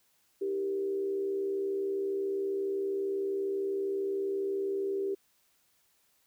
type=tone with frequency modulation; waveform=sine; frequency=392 Hz; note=G4; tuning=in tune; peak=-29 dBFS; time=0.41-5.15 s; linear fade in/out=10 ms; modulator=72.6 Hz; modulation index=0.46; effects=white hiss -70 dBFS RMS until 6.26 s